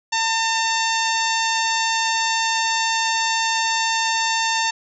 harmonic tone, 902 Hz, A5, 43 cents sharp, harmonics 1 / 2 / 3 / 4 / 5 / 6 / 7 / 8, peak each -22 / -25 / -27 / -28 / -29 / -30 / -30 / -31 dBFS, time 0.12-4.71 s, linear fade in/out 10 ms, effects none

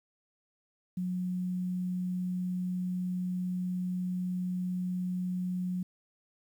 sine tone with quantisation, 181.6 Hz, F#3, 32 cents flat, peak -30 dBFS, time 0.97-5.83 s, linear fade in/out 5 ms, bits 10, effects none

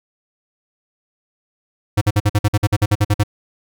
square tone bursts, 103.83 Hz, G#2, in tune, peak -12 dBFS, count 14, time 1.97-3.236 s, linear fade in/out 10 ms, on 44 ms, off 50 ms, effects none

